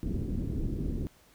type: low-pass noise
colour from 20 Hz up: pink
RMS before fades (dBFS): -32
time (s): 0.03-1.07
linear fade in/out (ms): 0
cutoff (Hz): 340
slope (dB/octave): 24
effects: pink hiss -61 dBFS RMS until 1.34 s